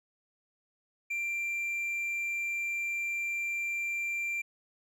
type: tone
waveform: triangle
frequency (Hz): 2365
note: D7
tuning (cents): +12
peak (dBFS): -29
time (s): 1.1-4.42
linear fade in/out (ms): 10
effects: none